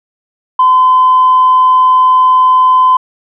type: tone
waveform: sine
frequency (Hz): 1022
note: C6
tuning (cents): -41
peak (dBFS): -3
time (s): 0.59-2.97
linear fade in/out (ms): 5
effects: tanh soft clip ceiling 0 dBFS